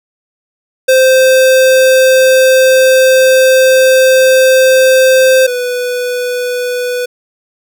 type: tone pair in turn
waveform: square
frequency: 521 / 493.8 Hz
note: C5 / B4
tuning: -7 / 0 cents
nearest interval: minor second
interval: 93 cents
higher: first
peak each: -5 / -14 dBFS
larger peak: first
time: 0.88-5.47 / 5.47-7.06 s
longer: first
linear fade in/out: 10 ms
effects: none